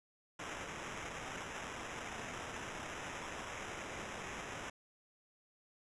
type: noise with sample-and-hold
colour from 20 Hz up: white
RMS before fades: -45 dBFS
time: 0.39-4.7 s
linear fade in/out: 5 ms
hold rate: 4410 Hz
effects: resampled to 22050 Hz